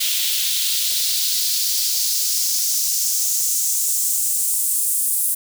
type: noise with high-pass filter sweep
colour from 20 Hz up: white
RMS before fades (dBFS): -20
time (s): 0-5.35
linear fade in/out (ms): 10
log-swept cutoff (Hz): 3200 to 9700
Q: 2.2
effects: none